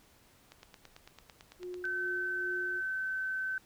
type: click train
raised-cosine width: 0.2 ms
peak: -32 dBFS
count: 13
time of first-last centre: 0.52-1.853 s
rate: 9 Hz
type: tone with tremolo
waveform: sine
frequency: 360 Hz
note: F#4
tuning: 47 cents flat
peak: -38 dBFS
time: 1.59-2.82 s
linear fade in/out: 50 ms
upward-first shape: sine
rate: 2.4 Hz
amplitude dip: 45%
type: tone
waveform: sine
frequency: 1532 Hz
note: G6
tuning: 40 cents flat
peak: -32 dBFS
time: 1.84-3.58 s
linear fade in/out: 2 ms
effects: pink hiss -63 dBFS RMS until 3.65 s